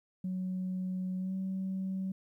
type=tone with pitch glide; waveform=sine; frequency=185 to 189.87 Hz; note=F#3 to F#3; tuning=0 to +45 cents; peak=-31 dBFS; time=0.24-2.12 s; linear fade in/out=5 ms; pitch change=+45 cents; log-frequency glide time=1.18-1.34 s; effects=tanh soft clip ceiling -29 dBFS + 12-bit